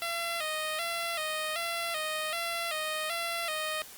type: tone with vibrato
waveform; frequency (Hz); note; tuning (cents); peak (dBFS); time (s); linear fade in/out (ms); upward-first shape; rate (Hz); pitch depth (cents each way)
10% pulse; 649; E5; -27; -23; 0.02-3.82; 0; square; 1.3; 77
effects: white hiss -48 dBFS RMS until 3.97 s + Opus 48 kbps